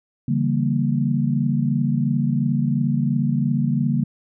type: chord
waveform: sine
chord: C# diminished seventh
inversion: none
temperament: equal with one note detuned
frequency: 141.91 / 164.81 / 196 / 233.1 Hz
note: C#3 / E3 / G3 / Bb3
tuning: +41 / 0 / 0 / 0 cents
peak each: -21 / -26 / -25 / -22 dBFS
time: 0.28-4.04 s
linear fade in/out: 5 ms
effects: none